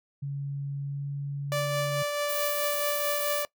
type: tone with pitch glide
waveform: sine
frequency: 140.4 to 141.38 Hz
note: C#3 to C#3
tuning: +22 to +34 cents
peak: -30 dBFS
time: 0.22-2.03 s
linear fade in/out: 10 ms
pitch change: +12 cents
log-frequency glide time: 0.83-1.08 s
type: tone with tremolo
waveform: sawtooth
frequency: 584 Hz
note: D5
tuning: 10 cents flat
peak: -22 dBFS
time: 1.52-3.45 s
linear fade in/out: 0 ms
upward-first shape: triangle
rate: 4.6 Hz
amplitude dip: 35%
type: noise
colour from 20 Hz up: violet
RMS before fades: -33 dBFS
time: 2.28-3.44 s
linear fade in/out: 20 ms
effects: noise-tail reverb RT60 0.1 s tail -21 dB re dry